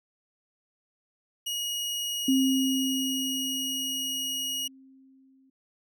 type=tone; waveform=sawtooth; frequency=2890 Hz; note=F#7; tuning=41 cents flat; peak=-26 dBFS; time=1.46-4.68 s; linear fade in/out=10 ms
type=tone with exponential decay; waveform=sine; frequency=265.7 Hz; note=C4; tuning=27 cents sharp; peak=-19 dBFS; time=2.28-5.5 s; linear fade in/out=5 ms; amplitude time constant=700 ms
effects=none